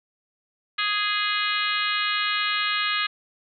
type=harmonic tone; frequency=415.3 Hz; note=G#4; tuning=in tune; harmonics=3 / 4 / 5 / 6 / 7 / 8 / 9 / 10; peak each=-28 / -29 / -30 / -31 / -31 / -32 / -33 / -33 dBFS; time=0.78-3.07 s; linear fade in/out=10 ms; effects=none